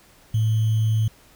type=tone with sample-and-hold; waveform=sine; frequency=110 Hz; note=A2; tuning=in tune; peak=-17 dBFS; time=0.34-1.08 s; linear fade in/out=5 ms; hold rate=3150 Hz; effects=pink hiss -53 dBFS RMS until 1.35 s